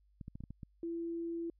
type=clicks; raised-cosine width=5 ms; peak=-33 dBFS; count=7; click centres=0.212 / 0.281 / 0.355 / 0.406 / 0.438 / 0.506 / 0.632 s
type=tone; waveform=sine; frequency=336 Hz; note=E4; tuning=33 cents sharp; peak=-36 dBFS; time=0.83-1.5 s; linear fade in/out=2 ms
effects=added 50 Hz sine -66 dBFS peak until 1.59 s